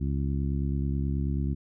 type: harmonic tone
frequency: 69.3 Hz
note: C#2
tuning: in tune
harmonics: 1 / 2 / 3 / 4 / 5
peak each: -28 / -30 / -34 / -37 / -42 dBFS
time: 0-1.55 s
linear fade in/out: 20 ms
effects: none